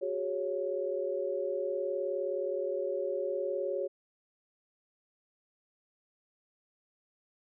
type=chord; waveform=sine; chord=F# suspended second; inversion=none; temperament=equal with one note detuned; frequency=370 / 409.4 / 554.4 Hz; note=F#4 / G#4 / C#5; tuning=0 / -25 / 0 cents; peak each=-36 / -36 / -33 dBFS; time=0.01-3.88 s; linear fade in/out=20 ms; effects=none